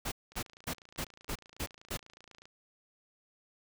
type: noise bursts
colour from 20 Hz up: pink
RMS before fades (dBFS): -36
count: 7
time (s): 0.05-1.973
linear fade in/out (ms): 10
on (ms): 69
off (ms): 240
type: click train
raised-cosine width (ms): 0.2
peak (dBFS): -36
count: 61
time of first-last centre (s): 0.32-2.455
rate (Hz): 28.1
effects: none